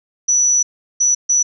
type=tone bursts at uneven times; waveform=sine; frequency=5920 Hz; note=F#8; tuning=in tune; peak=-11 dBFS; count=3; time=0.28-0.63 / 1-1.15 / 1.29-1.43 s; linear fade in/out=10 ms; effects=none

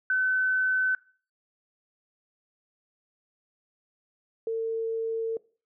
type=tone pair in turn; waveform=sine; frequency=1518 / 451.3 Hz; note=F#6 / A4; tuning=+44 / +44 cents; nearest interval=octave + major sixth; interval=2100 cents; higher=first; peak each=-22 / -26 dBFS; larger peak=first; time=0.1-0.95 / 4.47-5.37 s; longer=second; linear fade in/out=2 ms; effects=noise-tail reverb RT60 0.4 s tail -21 dB re dry

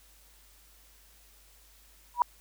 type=tone with exponential growth; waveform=sine; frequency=969 Hz; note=B5; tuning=33 cents flat; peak=-15 dBFS; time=2.14-2.22 s; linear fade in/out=1 ms; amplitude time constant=16 ms; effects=added 50 Hz sine -60 dBFS peak until 2.4 s + white hiss -60 dBFS RMS until 2.4 s

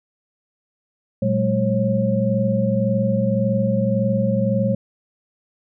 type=tone cluster; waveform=sine; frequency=117.7 / 189.8 / 211.6 / 542 Hz; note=A#2 / F#3 / G#3 / C#5; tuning=+17 / +44 / +33 / -39 cents; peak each=-22 dBFS; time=1.22-4.75 s; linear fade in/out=5 ms; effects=none

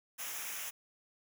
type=noise with comb filter; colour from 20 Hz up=white; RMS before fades=-41 dBFS; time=0.18-0.71 s; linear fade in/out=20 ms; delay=0.23 ms; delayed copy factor=-0.7; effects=none

